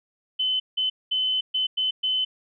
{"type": "tone bursts at uneven times", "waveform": "sine", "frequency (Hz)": 3039, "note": "F#7", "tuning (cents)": 46, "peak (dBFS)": -21, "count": 6, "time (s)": [[0.39, 0.6], [0.77, 0.9], [1.11, 1.41], [1.54, 1.67], [1.77, 1.91], [2.03, 2.25]], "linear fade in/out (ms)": 10, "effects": []}